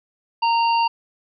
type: harmonic tone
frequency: 925 Hz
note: A#5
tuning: 14 cents flat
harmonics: 1 / 3 / 5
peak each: -16 / -26 / -30 dBFS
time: 0.42-0.88 s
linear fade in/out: 10 ms
effects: none